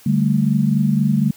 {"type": "chord", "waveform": "sine", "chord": "D suspended fourth", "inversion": "none", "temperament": "equal", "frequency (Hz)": [146.83, 196, 220], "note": ["D3", "G3", "A3"], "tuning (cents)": [0, 0, 0], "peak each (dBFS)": -18, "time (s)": [0.06, 1.31], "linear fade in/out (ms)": 5, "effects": ["white hiss -47 dBFS RMS until 1.36 s"]}